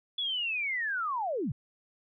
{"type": "linear sweep", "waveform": "sine", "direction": "down", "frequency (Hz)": [3448, 100], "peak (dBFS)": -29, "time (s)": [0.18, 1.52], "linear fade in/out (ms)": 5, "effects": []}